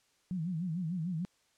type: tone with vibrato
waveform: sine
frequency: 171.1 Hz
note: F3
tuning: 35 cents flat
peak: -32 dBFS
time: 0.31-1.25 s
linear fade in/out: 0 ms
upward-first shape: sine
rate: 6.7 Hz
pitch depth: 160 cents each way
effects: white hiss -71 dBFS RMS until 1.57 s + low-pass 8000 Hz 12 dB/octave